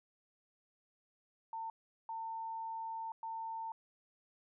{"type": "tone bursts at uneven times", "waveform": "sine", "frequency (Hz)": 900, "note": "A5", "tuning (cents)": 39, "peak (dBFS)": -39, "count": 3, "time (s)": [[1.53, 1.7], [2.09, 3.12], [3.23, 3.72]], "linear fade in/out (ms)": 2, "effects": []}